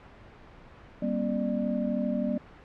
sine tone cluster, 196.4 / 239.6 / 272.1 / 597 Hz, G3 / A#3 / C#4 / D5, +4 / +48 / -32 / +28 cents, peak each -31 / -29 / -35 / -33 dBFS, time 1.02-2.38 s, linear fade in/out 5 ms, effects pink hiss -50 dBFS RMS until 2.64 s + low-pass 2000 Hz 12 dB/octave

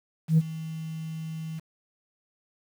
sine tone with ADSR envelope, 160.1 Hz, D#3, 50 cents sharp, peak -13 dBFS, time 0.28-1.6 s, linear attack 98 ms, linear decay 37 ms, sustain -19 dB, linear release 18 ms, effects tanh soft clip ceiling -13 dBFS + 8-bit

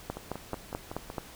two click trains, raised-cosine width 1 ms, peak -18 / -23 dBFS, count 6 / 6, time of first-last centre 0.1-1.182 / 0.17-1.101 s, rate 4.62 / 5.37 Hz, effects pink hiss -49 dBFS RMS until 1.35 s

